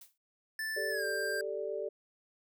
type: noise with exponential decay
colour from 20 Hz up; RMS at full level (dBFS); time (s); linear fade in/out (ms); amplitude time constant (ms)
blue; -48; 0.01-0.18; 5; 35
type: tone with pitch glide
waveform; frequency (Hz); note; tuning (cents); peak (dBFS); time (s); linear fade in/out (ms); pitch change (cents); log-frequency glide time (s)
square; 1760 to 1586.2; A6 to G6; 0 to +20; -35; 0.59-1.41; 2; -180; 0.9-1.05
type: chord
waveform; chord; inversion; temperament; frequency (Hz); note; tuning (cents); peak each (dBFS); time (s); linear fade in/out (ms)
sine; G suspended second; none; equal; 392 / 440 / 587.3; G4 / A4 / D5; 0 / 0 / 0; -39 / -38 / -38; 0.76-1.89; 10
effects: none